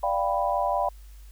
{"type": "chord", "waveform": "sine", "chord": "G dominant seventh", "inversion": "second", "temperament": "equal", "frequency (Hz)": [587.3, 698.5, 784, 987.8], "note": ["D5", "F5", "G5", "B5"], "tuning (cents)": [0, 0, 0, 0], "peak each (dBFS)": -28, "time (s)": [0.03, 0.89], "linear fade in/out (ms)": 5, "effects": ["added 50 Hz sine -43 dBFS peak until 1.31 s", "white hiss -59 dBFS RMS until 1.31 s"]}